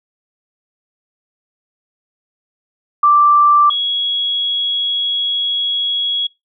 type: tone pair in turn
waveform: sine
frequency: 1174.7 / 3331 Hz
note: D6 / G#7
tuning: 0 / +4 cents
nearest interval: octave + tritone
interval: 1804 cents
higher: second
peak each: -7 / -15 dBFS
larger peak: first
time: 3.03-3.7 / 3.7-6.27 s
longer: second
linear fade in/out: 5 ms
effects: noise-tail reverb RT60 0.2 s tail -24 dB re dry